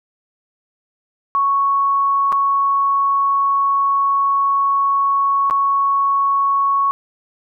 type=tone with dropouts; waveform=sine; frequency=1108.7 Hz; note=C#6; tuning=in tune; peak=-13 dBFS; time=1.35-6.91 s; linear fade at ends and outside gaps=0 ms; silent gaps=2.321-2.326 / 5.499-5.509 s; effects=none